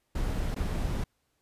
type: noise with dropouts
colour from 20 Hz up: brown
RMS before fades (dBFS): -30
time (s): 0.15-1.04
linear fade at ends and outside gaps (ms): 5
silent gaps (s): 0.546-0.562
effects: pink hiss -75 dBFS RMS until 1.41 s + resampled to 32000 Hz